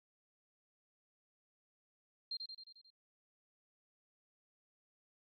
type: tone with echo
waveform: sine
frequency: 4186 Hz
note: C8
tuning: in tune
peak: -38 dBFS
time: 2.31-2.37 s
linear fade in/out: 5 ms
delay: 89 ms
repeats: 6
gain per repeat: -4 dB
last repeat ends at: 2.904 s
effects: AAC 32 kbps